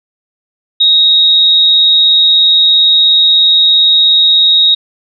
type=tone with amplitude modulation; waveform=sine; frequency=3763 Hz; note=A#7; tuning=16 cents sharp; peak=-3 dBFS; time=0.8-4.75 s; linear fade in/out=10 ms; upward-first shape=sine; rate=184 Hz; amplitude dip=30%; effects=none